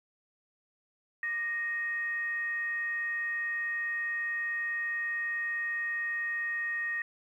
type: tone with frequency modulation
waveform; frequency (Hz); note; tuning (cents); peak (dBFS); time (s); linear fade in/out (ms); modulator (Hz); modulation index
sine; 1864.7; A#6; 0; -30; 1.23-7.02; 2; 678; 0.26
effects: 11-bit

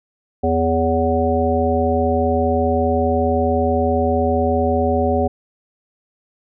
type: harmonic tone with a mistuned harmonic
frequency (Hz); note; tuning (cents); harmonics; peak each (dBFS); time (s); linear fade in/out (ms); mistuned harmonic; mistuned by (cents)
82.41; E2; 0; 1 / 3 / 5 / 7 / 9; -21 / -21 / -21 / -21 / -21; 0.43-5.28; 10; 7; -30
effects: none

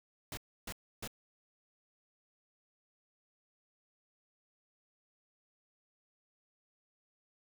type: noise bursts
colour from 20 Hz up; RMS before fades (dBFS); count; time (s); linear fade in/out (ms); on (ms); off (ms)
pink; -42; 3; 0.32-1.076; 2; 52; 300
effects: none

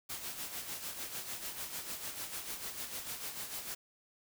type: noise with tremolo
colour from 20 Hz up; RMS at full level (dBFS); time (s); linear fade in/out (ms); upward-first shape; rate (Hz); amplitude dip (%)
white; -40; 0.09-3.75; 10; sine; 6.7; 55
effects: none

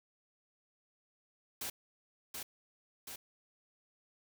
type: noise with echo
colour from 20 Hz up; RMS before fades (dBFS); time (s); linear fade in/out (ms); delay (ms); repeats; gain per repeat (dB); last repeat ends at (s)
white; -40; 1.61-1.7; 5; 730; 2; -3; 3.16
effects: none

